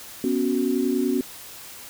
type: chord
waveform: sine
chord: B suspended second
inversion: none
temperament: equal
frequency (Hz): 246.9 / 277.2 / 370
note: B3 / C#4 / F#4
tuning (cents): 0 / 0 / 0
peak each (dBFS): -24 / -24 / -25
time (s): 0.24-1.21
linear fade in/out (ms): 2
effects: white hiss -41 dBFS RMS until 1.89 s